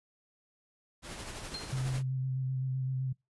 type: noise with tremolo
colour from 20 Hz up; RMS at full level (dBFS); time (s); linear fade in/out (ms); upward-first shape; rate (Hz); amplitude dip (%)
pink; -41; 1.02-2.03; 50; sine; 12; 35
type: tone with exponential decay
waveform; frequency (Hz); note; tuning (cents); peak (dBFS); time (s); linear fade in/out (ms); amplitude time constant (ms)
sine; 4186; C8; 0; -35; 1.54-1.8; 5; 56
type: tone with vibrato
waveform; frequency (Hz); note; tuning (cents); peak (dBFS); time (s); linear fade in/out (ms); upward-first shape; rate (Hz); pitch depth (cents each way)
sine; 130.81; C3; 0; -30; 1.72-3.13; 10; square; 7.8; 16
effects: noise-tail reverb RT60 0.2 s tail -24 dB re dry + resampled to 24000 Hz